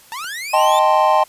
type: linear sweep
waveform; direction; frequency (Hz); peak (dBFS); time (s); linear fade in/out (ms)
sawtooth; up; 869 to 3629; -22; 0.12-0.79; 0
type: clicks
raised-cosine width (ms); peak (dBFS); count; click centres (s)
0.3; -32 / -24; 2; 0.214 / 0.244
type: chord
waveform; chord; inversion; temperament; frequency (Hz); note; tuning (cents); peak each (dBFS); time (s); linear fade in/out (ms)
triangle; A half-diminished seventh; second; equal; 622.3 / 784 / 880 / 1046.5; Eb5 / G5 / A5 / C6; 0 / 0 / 0 / 0; -15; 0.53-1.24; 10
effects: white hiss -47 dBFS RMS until 1.28 s + resampled to 32000 Hz